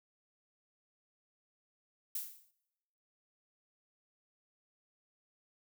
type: noise with exponential decay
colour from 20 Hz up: violet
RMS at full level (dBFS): -35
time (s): 2.15-2.51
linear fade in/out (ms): 5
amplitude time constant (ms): 78
effects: noise-tail reverb RT60 1.0 s tail -24 dB re dry